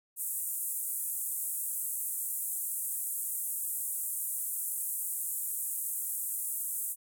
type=band-pass noise; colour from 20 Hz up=pink; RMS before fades=-35 dBFS; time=0.16-6.96 s; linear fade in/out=50 ms; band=8200 to 16000 Hz; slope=48 dB/octave; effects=none